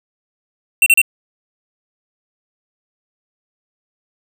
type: tone bursts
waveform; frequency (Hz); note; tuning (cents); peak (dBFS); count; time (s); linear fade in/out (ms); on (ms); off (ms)
square; 2713; E7; +49; -8; 3; 0.82-1.016; 2; 42; 35
effects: none